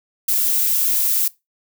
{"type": "noise", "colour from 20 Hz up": "violet", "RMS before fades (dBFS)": -18, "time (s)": [0.28, 1.28], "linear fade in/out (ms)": 5, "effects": ["noise-tail reverb RT60 0.2 s tail -20 dB re dry"]}